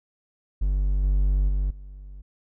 triangle tone with level steps, 48.36 Hz, G1, 23 cents flat, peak -18 / -16 / -19 / -36 dBFS, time 0.61-2.22 s, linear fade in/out 10 ms, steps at 1.03 / 1.48 / 1.7 s, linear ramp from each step 10 ms, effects none

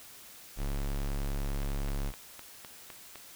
square tone, 34.98 Hz, C#1, 17 cents sharp, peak -31 dBFS, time 0.56-2.13 s, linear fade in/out 50 ms
click train, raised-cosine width 0.3 ms, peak -28 dBFS, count 7, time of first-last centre 1.63-3.157 s, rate 3.93 Hz
effects white hiss -51 dBFS RMS until 3.35 s

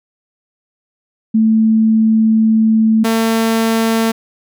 sine / sawtooth tone pair in turn, 220.9 / 225 Hz, A3 / A3, +7 / +39 cents, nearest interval unison, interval 32 cents, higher second, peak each -8 dBFS, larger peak neither, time 1.34-3.04 / 3.04-4.12 s, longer first, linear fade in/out 10 ms, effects none

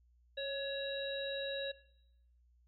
harmonic tone with a mistuned harmonic, 551 Hz, C#5, 11 cents flat, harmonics 1 / 3 / 5 / 7, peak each -39 / -45 / -49 / -42 dBFS, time 0.37-1.72 s, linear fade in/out 10 ms, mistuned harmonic 3, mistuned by +32 cents, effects noise-tail reverb RT60 0.8 s tail -18 dB re dry + added 60 Hz sine -65 dBFS peak until 2.67 s

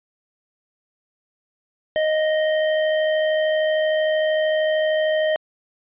square tone with amplitude modulation, 622.3 Hz, D#5, in tune, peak -17 dBFS, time 1.96-5.36 s, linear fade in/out 0 ms, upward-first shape sine, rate 73.1 Hz, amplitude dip 25%, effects resampled to 8000 Hz

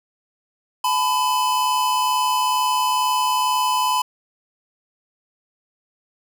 square tone pair together, 861.8 / 1004 Hz, A5 / B5, -36 / +28 cents, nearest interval minor third, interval 264 cents, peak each -25 / -19 dBFS, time 0.84-4.02 s, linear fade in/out 5 ms, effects none

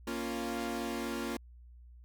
sawtooth chord, Bb minor, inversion none, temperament equal, 233.1 / 277.2 / 349.2 Hz, Bb3 / Db4 / F4, 0 / 0 / 0 cents, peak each -34 / -36 / -35 dBFS, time 0.07-1.37 s, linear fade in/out 5 ms, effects added 60 Hz sine -51 dBFS peak until 2.04 s

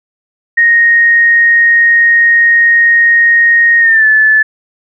sine tone with pitch glide, 1864.7 to 1739.8 Hz, A#6 to A6, 0 to -20 cents, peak -4 dBFS, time 0.57-4.43 s, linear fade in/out 10 ms, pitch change -120 cents, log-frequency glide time 3.8-4.06 s, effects none

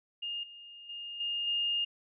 sine tone with level steps, 2830 Hz, F7, 22 cents sharp, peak -34 / -47 / -39 / -31 / -28 dBFS, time 0.22-1.85 s, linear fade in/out 10 ms, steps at 0.43 / 0.89 / 1.2 / 1.47 s, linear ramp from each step 5 ms, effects none

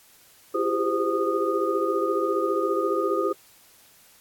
sine tone cluster, 337.4 / 389.4 / 404.1 / 515 / 1233 Hz, E4 / G4 / G#4 / C5 / D#6, +40 / -12 / -47 / -28 / -16 cents, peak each -28 dBFS, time 0.54-3.33 s, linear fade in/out 10 ms, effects white hiss -55 dBFS RMS until 4.2 s + AAC 64 kbps

